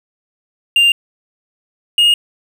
triangle tone pair in turn, 2794 / 2853 Hz, F7 / F7, 0 / +36 cents, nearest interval unison, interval 36 cents, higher second, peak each -6 dBFS, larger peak neither, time 0.76-0.92 / 1.98-2.14 s, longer neither, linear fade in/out 2 ms, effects none

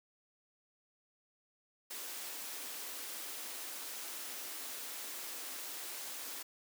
white high-pass noise, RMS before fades -44 dBFS, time 1.9-6.43 s, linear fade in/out 10 ms, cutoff 240 Hz, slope 48 dB/octave, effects none

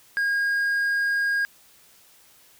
triangle tone, 1628 Hz, G#6, 35 cents flat, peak -19 dBFS, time 0.17-1.45 s, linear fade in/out 0 ms, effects white hiss -55 dBFS RMS until 2.59 s

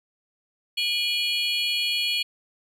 triangle tone cluster, 2435 / 2927 / 3303 / 4348 Hz, D#7 / F#7 / G#7 / C#8, -38 / -19 / -10 / -34 cents, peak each -27 dBFS, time 0.77-2.23 s, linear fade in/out 10 ms, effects none

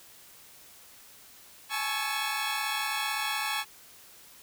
15% pulse chord, A major seventh, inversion third, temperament equal with one note detuned, 830.6 / 866.4 / 1108.7 / 1318.5 Hz, G#5 / A5 / C#6 / E6, 0 / -27 / 0 / 0 cents, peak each -29 / -28 / -27 / -31 dBFS, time 1.69-3.65 s, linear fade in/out 50 ms, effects white hiss -53 dBFS RMS until 4.42 s

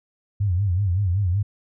sine tone with vibrato, 94.5 Hz, F#2, 37 cents sharp, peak -18 dBFS, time 0.4-1.43 s, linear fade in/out 10 ms, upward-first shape sine, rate 5.3 Hz, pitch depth 160 cents each way, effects none

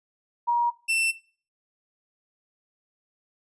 sine / 40% pulse tone pair in turn, 951 / 2681 Hz, A#5 / E7, +34 / +29 cents, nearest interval octave + tritone, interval 1795 cents, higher second, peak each -19 / -20 dBFS, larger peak first, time 0.47-0.71 / 0.88-1.12 s, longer neither, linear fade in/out 20 ms, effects noise-tail reverb RT60 0.4 s tail -19 dB re dry + resampled to 24000 Hz

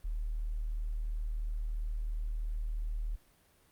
sine tone, 38.52 Hz, D#1, 17 cents flat, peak -32 dBFS, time 0.04-3.16 s, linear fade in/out 10 ms, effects pink hiss -66 dBFS RMS until 3.71 s + Opus 32 kbps

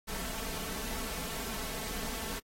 pink noise with comb filter, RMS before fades -38 dBFS, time 0.07-2.4 s, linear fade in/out 20 ms, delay 4.5 ms, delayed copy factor +0.75, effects AAC 48 kbps

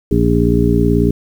harmonic tone, 58.27 Hz, A#1, in tune, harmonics 1 / 2 / 3 / 4 / 5 / 7, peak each -17 / -17 / -17 / -17 / -17 / -17 dBFS, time 0.11-1.11 s, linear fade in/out 5 ms, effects 7-bit

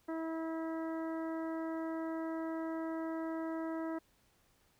harmonic tone, 324.1 Hz, E4, 29 cents flat, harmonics 1 / 2 / 3 / 4 / 5 / 6, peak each -37 / -43 / -48 / -50 / -54 / -56 dBFS, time 0.08-3.99 s, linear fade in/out 10 ms, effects pink hiss -71 dBFS RMS until 4.79 s

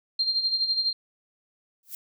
sine tone with tremolo, 4186 Hz, C8, in tune, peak -20 dBFS, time 0.19-0.93 s, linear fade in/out 5 ms, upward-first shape sine, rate 12 Hz, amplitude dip 65%
violet noise with exponential growth, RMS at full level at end -32 dBFS, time 1.83-1.95 s, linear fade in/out 1 ms, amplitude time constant 26 ms
effects none

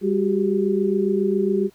sine tone cluster, 199.4 / 370.4 / 397.7 Hz, G3 / F#4 / G4, +30 / +2 / +25 cents, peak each -22 dBFS, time 0.01-1.7 s, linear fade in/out 50 ms, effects pink hiss -57 dBFS RMS until 1.74 s

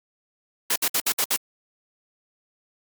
white noise bursts, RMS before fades -22 dBFS, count 6, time 0.7-1.365 s, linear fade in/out 5 ms, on 60 ms, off 61 ms, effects high-pass 200 Hz 12 dB/octave + Opus 48 kbps

